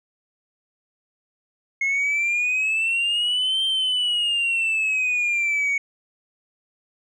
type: exponential two-way sweep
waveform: sine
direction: up then down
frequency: 2158 to 3153 to 2225 Hz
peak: -17 dBFS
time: 1.81-5.78 s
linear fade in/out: 5 ms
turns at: 3.64 s
effects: tanh soft clip ceiling -18 dBFS